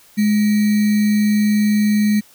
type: tone with sample-and-hold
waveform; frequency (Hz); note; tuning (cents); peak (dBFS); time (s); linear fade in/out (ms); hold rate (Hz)
sine; 209.9; G#3; +19; -12; 0.17-2.21; 20; 2100
effects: white hiss -49 dBFS RMS until 2.34 s